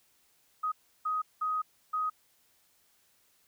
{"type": "tone bursts at uneven times", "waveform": "sine", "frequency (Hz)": 1255, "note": "D#6", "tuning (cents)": 15, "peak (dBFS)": -28, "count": 4, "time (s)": [[0.63, 0.72], [1.05, 1.22], [1.41, 1.62], [1.93, 2.1]], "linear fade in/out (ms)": 10, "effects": ["white hiss -68 dBFS RMS until 3.47 s"]}